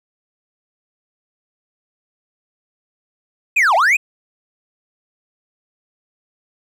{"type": "linear two-way sweep", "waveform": "triangle", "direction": "down then up", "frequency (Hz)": [2599, 626, 2599], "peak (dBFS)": -9, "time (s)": [3.56, 3.97], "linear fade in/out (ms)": 10, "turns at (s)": 3.75, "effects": []}